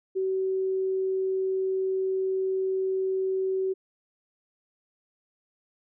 sine tone, 379.7 Hz, F#4, 45 cents sharp, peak -24 dBFS, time 0.15-3.74 s, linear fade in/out 20 ms, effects none

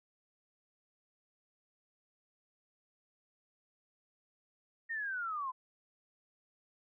sine linear sweep, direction down, 1864.7 to 1000 Hz, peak -35 dBFS, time 4.89-5.52 s, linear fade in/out 20 ms, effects none

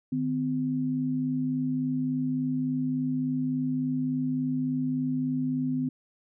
sine tone pair together, 152.41 / 255.9 Hz, D#3 / C4, -35 / -38 cents, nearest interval major sixth, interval 897 cents, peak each -32 / -26 dBFS, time 0.12-5.89 s, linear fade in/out 5 ms, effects none

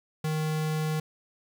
square tone, 155.56 Hz, D#3, in tune, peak -27 dBFS, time 0.24-1 s, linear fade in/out 5 ms, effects 10-bit

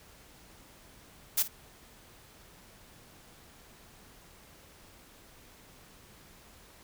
blue noise with echo, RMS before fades -26 dBFS, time 1.37-1.43 s, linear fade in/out 10 ms, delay 52 ms, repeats 1, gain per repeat -15 dB, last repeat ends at 1.482 s, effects pink hiss -56 dBFS RMS until 6.83 s

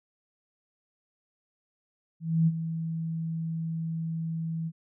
sine tone with ADSR envelope, 163.1 Hz, E3, 18 cents flat, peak -18 dBFS, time 2.2-4.72 s, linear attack 270 ms, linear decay 41 ms, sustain -11 dB, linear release 50 ms, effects none

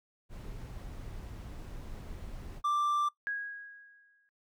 brown noise, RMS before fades -43 dBFS, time 0.29-2.62 s, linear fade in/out 50 ms
triangle tone, 1178 Hz, D6, 5 cents sharp, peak -25 dBFS, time 2.64-3.09 s, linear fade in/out 10 ms
sine tone with exponential decay, 1649 Hz, G#6, 13 cents flat, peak -30 dBFS, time 3.27-4.29 s, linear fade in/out 0 ms, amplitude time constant 220 ms
effects noise-tail reverb RT60 0.1 s tail -19 dB re dry

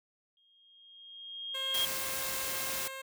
sine tone with exponential growth, 3243 Hz, G#7, 42 cents flat, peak -27 dBFS, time 0.37-1.85 s, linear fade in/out 1 ms, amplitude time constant 320 ms
10% pulse tone, 533 Hz, C5, 32 cents sharp, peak -32 dBFS, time 1.54-3.02 s, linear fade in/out 10 ms
white noise, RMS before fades -36 dBFS, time 1.74-2.88 s, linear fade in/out 5 ms
effects none

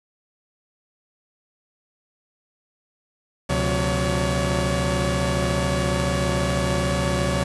sawtooth tone cluster, 71.5 / 128.9 / 179.9 / 566 Hz, D2 / C3 / F#3 / C#5, -46 / -26 / -48 / +36 cents, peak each -22 dBFS, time 3.49-7.44 s, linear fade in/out 10 ms, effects resampled to 24000 Hz + 7-bit

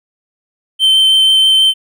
triangle tone with vibrato, 3100 Hz, G7, 20 cents flat, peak -5 dBFS, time 0.79-1.74 s, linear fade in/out 50 ms, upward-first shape sine, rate 6.2 Hz, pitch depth 8 cents each way, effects none

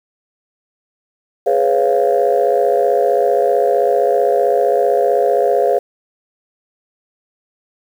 sine chord, C# dominant seventh, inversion second, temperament just, 415.8 / 498.9 / 554.4 / 693 Hz, G#4 / B4 / C#5 / E#5, +2 / +17 / 0 / -14 cents, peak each -16 dBFS, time 1.46-5.79 s, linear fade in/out 10 ms, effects tanh soft clip ceiling -3 dBFS + 7-bit

